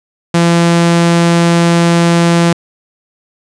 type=tone; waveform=sawtooth; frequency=170 Hz; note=F3; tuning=46 cents flat; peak=-3 dBFS; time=0.34-2.53 s; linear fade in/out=5 ms; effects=resampled to 22050 Hz + 7-bit